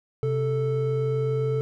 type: tone pair together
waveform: triangle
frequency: 130.81 / 440 Hz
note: C3 / A4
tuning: 0 / 0 cents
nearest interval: octave + major sixth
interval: 2100 cents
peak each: -23 dBFS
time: 0.23-1.61 s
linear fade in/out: 0 ms
effects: none